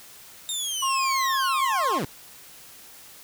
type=linear sweep; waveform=20% pulse; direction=down; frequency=3700 to 110 Hz; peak=-21 dBFS; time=0.49-2.05 s; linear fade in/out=0 ms
type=tone; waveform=triangle; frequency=1070 Hz; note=C6; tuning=38 cents sharp; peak=-21 dBFS; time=0.82-1.99 s; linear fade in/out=10 ms
effects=white hiss -47 dBFS RMS until 3.23 s